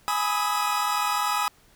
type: chord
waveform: 40% pulse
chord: E major seventh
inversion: first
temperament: equal with one note detuned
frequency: 830.6 / 987.8 / 1244.5 / 1284.7 Hz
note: G#5 / B5 / D#6 / E6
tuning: 0 / 0 / 0 / -45 cents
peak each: -28 dBFS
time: 0.08-1.48 s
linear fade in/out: 0 ms
effects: pink hiss -58 dBFS RMS until 1.75 s